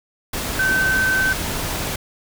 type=tone in noise; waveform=sine; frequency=1537 Hz; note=G6; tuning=35 cents flat; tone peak=-16 dBFS; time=0.59-1.33 s; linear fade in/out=5 ms; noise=pink; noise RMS=-25 dBFS; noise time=0.33-1.96 s; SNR=+6 dB; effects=none